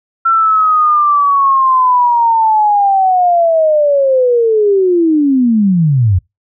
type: linear sweep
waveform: sine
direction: down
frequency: 1356 to 84.9 Hz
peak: -7 dBFS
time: 0.25-6.19 s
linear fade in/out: 10 ms
effects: noise-tail reverb RT60 0.2 s tail -25 dB re dry